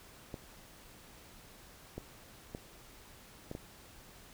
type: clicks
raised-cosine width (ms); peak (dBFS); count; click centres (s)
2; -27; 5; 0.342 / 1.98 / 2.549 / 3.514 / 3.551
effects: pink hiss -56 dBFS RMS until 4.33 s